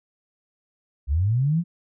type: linear sweep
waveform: sine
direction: up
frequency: 62 to 177.9 Hz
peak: -18 dBFS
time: 1.07-1.64 s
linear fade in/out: 50 ms
effects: none